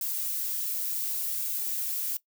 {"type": "noise with flanger", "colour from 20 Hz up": "violet", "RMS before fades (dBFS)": -31, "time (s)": [0.01, 2.17], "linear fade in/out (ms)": 2, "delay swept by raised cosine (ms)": [1.8, 4.9], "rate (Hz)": 0.69, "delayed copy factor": 0.5, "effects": ["noise-tail reverb RT60 0.1 s tail -19 dB re dry"]}